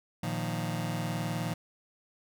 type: chord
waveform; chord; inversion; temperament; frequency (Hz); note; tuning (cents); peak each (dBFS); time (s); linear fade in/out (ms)
sawtooth; Bb suspended fourth; none; just; 116.54 / 155.39 / 174.81; Bb2 / Eb3 / F3; 0 / -2 / +2; -31; 0.23-1.54; 5
effects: none